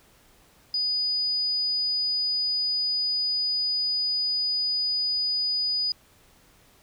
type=tone; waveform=sine; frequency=4950 Hz; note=D#8; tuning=10 cents flat; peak=-23 dBFS; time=0.74-5.92 s; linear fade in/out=2 ms; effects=pink hiss -58 dBFS RMS until 6.82 s